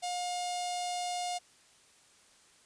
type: tone with notch filter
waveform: sawtooth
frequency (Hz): 713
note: F5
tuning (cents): +36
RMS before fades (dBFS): -35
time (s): 0.02-1.39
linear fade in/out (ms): 20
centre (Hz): 1500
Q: 0.59
effects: white hiss -62 dBFS RMS until 2.65 s + resampled to 22050 Hz